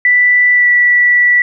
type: tone with pitch glide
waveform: sine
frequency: 1975.5 to 1956.2 Hz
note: B6 to B6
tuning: 0 to -17 cents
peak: -6 dBFS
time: 0.05-1.42 s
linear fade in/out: 2 ms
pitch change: -17 cents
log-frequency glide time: 0.52-0.68 s
effects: none